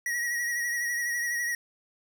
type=tone with vibrato; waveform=square; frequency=1908 Hz; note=A#6; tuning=40 cents sharp; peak=-28 dBFS; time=0.06-1.55 s; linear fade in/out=2 ms; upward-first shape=sine; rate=12 Hz; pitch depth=37 cents each way; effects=none